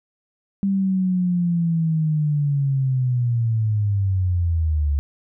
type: linear sweep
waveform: sine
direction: down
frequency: 197.9 to 69.9 Hz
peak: -17 dBFS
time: 0.63-4.99 s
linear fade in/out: 0 ms
effects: none